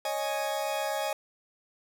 40% pulse chord, C# suspended second, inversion none, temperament equal, 554.4 / 622.3 / 830.6 Hz, C#5 / D#5 / G#5, 0 / 0 / 0 cents, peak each -34 / -32 / -32 dBFS, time 0.05-1.13 s, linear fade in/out 2 ms, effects none

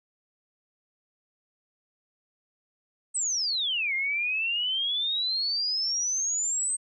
sine exponential two-way sweep, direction down then up, 8372 to 2100 to 8372 Hz, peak -25 dBFS, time 3.14-6.77 s, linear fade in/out 20 ms, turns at 3.94 s, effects none

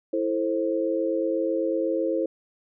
sine chord, A minor, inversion second, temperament just, 330 / 440 / 528 Hz, E4 / A4 / C5, +2 / 0 / +16 cents, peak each -26 / -29 / -26 dBFS, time 0.13-2.26 s, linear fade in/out 5 ms, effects none

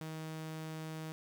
sawtooth tone, 158.3 Hz, D#3, 30 cents sharp, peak -37 dBFS, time 0.01-1.12 s, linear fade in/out 0 ms, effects 11-bit

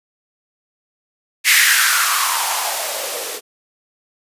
violet noise with band-pass filter sweep, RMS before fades -17 dBFS, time 1.44-3.41 s, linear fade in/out 50 ms, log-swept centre 2100 to 410 Hz, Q 4.6, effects resampled to 32000 Hz

